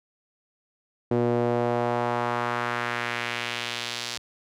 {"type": "tone with band-pass filter sweep", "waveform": "sawtooth", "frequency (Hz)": 120, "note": "B2", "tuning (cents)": -49, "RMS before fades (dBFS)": -27, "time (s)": [1.11, 4.18], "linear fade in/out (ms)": 5, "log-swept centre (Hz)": [380, 4800], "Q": 1.4, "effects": []}